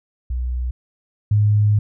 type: tone pair in turn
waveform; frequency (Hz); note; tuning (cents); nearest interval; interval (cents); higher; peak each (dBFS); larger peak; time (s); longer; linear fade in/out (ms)
sine; 61.8 / 104.77; B1 / G#2; +2 / +16; major sixth; 914; second; -20 / -12; second; 0.3-0.71 / 1.31-1.79; second; 5
effects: none